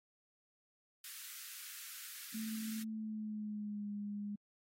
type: high-pass noise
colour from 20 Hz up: white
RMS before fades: -49 dBFS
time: 1.04-2.83 s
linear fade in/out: 2 ms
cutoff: 1300 Hz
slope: 48 dB/octave
type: tone with pitch glide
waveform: sine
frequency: 220 to 205.3 Hz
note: A3 to G#3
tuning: 0 to -20 cents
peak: -39 dBFS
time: 2.34-4.36 s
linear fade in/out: 10 ms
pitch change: -120 cents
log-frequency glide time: 2.85-3.89 s
effects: AAC 48 kbps